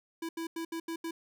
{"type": "tone bursts at uneven times", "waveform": "square", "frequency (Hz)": 330.1, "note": "E4", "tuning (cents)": 2, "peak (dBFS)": -35, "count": 6, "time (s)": [[0.22, 0.29], [0.37, 0.47], [0.56, 0.65], [0.72, 0.8], [0.88, 0.96], [1.04, 1.11]], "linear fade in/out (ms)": 5, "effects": []}